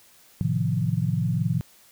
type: chord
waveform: sine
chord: F dominant seventh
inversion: first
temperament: equal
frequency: 110 / 130.81 / 155.56 / 174.61 Hz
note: A2 / C3 / Eb3 / F3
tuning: 0 / 0 / 0 / 0 cents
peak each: -27 dBFS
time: 0.41-1.61 s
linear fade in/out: 0 ms
effects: white hiss -55 dBFS RMS until 1.91 s